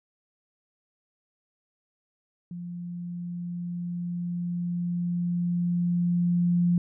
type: tone with level ramp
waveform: sine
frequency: 174.61 Hz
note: F3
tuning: in tune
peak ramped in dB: -34 to -19 dBFS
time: 2.51-6.78 s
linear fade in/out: 2 ms
effects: none